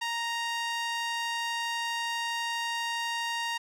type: tone with band-pass filter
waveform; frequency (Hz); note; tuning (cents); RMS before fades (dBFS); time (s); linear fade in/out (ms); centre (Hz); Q
sawtooth; 932.3; A#5; 0; -32; 0.01-3.58; 10; 2800; 0.63
effects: none